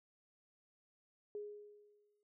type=tone with exponential decay; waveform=sine; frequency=415.3 Hz; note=G#4; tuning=in tune; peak=-40 dBFS; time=1.35-2.23 s; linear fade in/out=1 ms; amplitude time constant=190 ms; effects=none